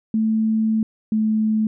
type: tone pair in turn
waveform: sine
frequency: 220 / 217.3 Hz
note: A3 / A3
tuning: 0 / -21 cents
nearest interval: unison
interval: 21 cents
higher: first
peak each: -16 dBFS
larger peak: neither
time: 0.14-0.83 / 1.12-1.67 s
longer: first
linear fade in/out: 2 ms
effects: none